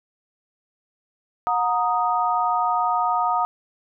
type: chord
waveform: sine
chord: D# minor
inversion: first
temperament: equal with one note detuned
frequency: 725.6 / 932.3 / 1244.5 Hz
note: F#5 / A#5 / D#6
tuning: -34 / 0 / 0 cents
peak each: -23 dBFS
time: 1.47-3.45 s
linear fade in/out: 0 ms
effects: none